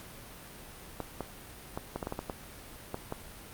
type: clicks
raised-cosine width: 1 ms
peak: -20 dBFS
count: 11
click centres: 1.003 / 1.207 / 1.775 / 1.96 / 2.028 / 2.071 / 2.124 / 2.191 / 2.298 / 2.944 / 3.124 s
effects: pink hiss -48 dBFS RMS until 3.53 s + Opus 48 kbps